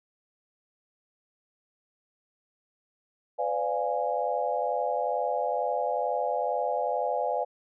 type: chord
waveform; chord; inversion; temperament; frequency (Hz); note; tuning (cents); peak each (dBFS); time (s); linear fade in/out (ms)
sine; B diminished seventh; none; equal with one note detuned; 505.1 / 587.3 / 698.5 / 830.6; B4 / D5 / F5 / Ab5; +39 / 0 / 0 / 0; -31; 3.38-7.45; 20
effects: none